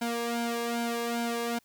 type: tone with flanger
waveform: sawtooth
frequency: 234.8 Hz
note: A#3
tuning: 13 cents sharp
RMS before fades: -31 dBFS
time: 0.01-1.59 s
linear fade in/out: 10 ms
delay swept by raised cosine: 1.3 to 1.82 ms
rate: 2.5 Hz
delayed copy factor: +0.85
effects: white hiss -67 dBFS RMS until 1.64 s